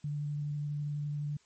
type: tone with vibrato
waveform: sine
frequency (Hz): 146.83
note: D3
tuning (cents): 0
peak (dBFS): -32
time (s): 0.04-1.37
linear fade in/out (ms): 5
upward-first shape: sine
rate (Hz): 12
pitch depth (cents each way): 11
effects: white hiss -67 dBFS RMS until 1.45 s + MP3 32 kbps